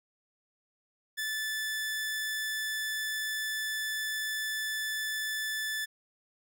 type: tone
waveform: sawtooth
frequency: 1747 Hz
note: A6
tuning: 13 cents flat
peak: -28 dBFS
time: 1.17-5.86 s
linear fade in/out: 20 ms
effects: none